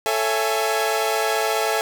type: chord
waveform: sawtooth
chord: A major seventh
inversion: none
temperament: equal with one note detuned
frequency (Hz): 440 / 554.4 / 668.1 / 830.6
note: A4 / C#5 / E5 / G#5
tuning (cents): 0 / 0 / +23 / 0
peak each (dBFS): -20 / -25 / -21 / -21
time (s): 0.06-1.81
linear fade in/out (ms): 0
effects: 7-bit